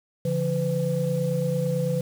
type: tone cluster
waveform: sine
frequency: 141.7 / 170.7 / 504 Hz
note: C#3 / F3 / B4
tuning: +38 / -39 / +35 cents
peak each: -26 dBFS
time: 0.25-2.01 s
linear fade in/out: 5 ms
effects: tanh soft clip ceiling -13 dBFS + 7-bit